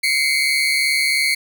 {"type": "tone pair together", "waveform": "30% pulse", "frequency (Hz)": [2093, 2236], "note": ["C7", "C#7"], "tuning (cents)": [0, 14], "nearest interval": "minor second", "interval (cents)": 114, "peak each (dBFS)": -16, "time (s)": [0.03, 1.35], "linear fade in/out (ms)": 10, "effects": []}